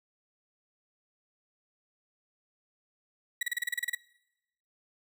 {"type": "tone bursts", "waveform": "35% pulse", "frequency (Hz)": 1930, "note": "B6", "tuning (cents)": -40, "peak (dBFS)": -26, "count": 11, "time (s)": [3.41, 3.95], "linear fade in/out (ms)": 5, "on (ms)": 20, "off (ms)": 32, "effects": ["noise-tail reverb RT60 0.9 s tail -22 dB re dry"]}